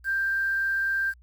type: tone with quantisation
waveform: sine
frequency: 1581 Hz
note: G6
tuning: 14 cents sharp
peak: -23 dBFS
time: 0.04-1.14 s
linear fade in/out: 50 ms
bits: 8
effects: added 60 Hz sine -51 dBFS peak until 1.22 s